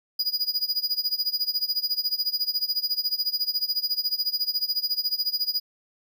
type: tone with tremolo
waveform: square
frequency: 4909 Hz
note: D#8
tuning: 24 cents flat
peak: -21 dBFS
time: 0.19-5.6 s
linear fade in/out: 5 ms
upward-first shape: sine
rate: 14 Hz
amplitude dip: 90%
effects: none